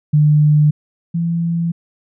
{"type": "tone pair in turn", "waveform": "sine", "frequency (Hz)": [150, 168.37], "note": ["D3", "E3"], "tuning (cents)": [37, 37], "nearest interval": "major second", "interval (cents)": 200, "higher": "second", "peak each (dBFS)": [-8, -15], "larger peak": "first", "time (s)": [[0.13, 0.71], [1.14, 1.72]], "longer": "neither", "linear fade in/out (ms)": 10, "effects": []}